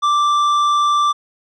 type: tone with tanh clipping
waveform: triangle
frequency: 1174.7 Hz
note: D6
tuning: in tune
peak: -14 dBFS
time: 0.02-1.13 s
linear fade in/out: 20 ms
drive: 13 dB
effects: none